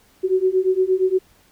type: beating tone pair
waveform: sine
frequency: 369.6 / 378.2 Hz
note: F#4 / F#4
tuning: -2 / +38 cents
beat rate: 8.6 Hz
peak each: -19 / -18 dBFS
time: 0.23-1.19 s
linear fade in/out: 20 ms
effects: pink hiss -56 dBFS RMS until 1.51 s